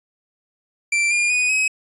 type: tone with pitch steps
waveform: 45% pulse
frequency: 2349 / 2412 / 2477 / 2544 Hz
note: D7 / D7 / D#7 / D#7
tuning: 0 / +46 / -8 / +38 cents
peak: -16 dBFS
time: 0.92-1.68 s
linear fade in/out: 5 ms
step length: 190 ms
effects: resampled to 24000 Hz